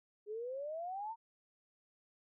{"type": "exponential sweep", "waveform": "sine", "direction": "up", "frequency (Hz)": [408.6, 932.3], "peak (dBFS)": -39, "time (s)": [0.26, 1.16], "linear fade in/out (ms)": 50, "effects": []}